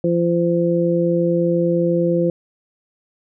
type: harmonic tone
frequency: 171.4 Hz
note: F3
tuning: 32 cents flat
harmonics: 1 / 2 / 3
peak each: -19 / -19 / -19 dBFS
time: 0.04-2.3 s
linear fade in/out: 2 ms
effects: none